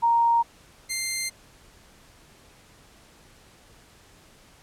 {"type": "tone pair in turn", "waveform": ["sine", "10% pulse"], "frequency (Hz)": [932.3, 2093], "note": ["A#5", "C7"], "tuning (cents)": [0, 0], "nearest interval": "octave + major second", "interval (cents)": 1400, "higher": "second", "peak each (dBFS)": -17, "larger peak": "neither", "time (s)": [[0.02, 0.43], [0.89, 1.3]], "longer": "neither", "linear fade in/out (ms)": 20, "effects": ["pink hiss -54 dBFS RMS until 4.62 s", "low-pass 11000 Hz 12 dB/octave"]}